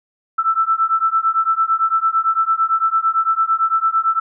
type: beating tone pair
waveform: sine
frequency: 1321 / 1329.9 Hz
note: E6 / E6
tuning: +3 / +15 cents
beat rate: 8.9 Hz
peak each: -17 dBFS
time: 0.38-4.2 s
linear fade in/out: 10 ms
effects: none